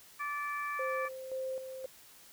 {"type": "harmonic tone", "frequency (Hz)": 582, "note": "D5", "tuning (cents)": -16, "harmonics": [2, 3, 4], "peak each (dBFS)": [-36, -40, -42], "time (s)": [0.19, 1.09], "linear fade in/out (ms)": 20}
{"type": "tone with tremolo", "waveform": "sine", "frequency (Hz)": 523.3, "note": "C5", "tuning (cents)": 0, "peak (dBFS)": -34, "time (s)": [0.79, 1.86], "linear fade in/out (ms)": 5, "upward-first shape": "square", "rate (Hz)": 1.9, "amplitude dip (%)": 55}
{"effects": ["white hiss -57 dBFS RMS until 2.32 s"]}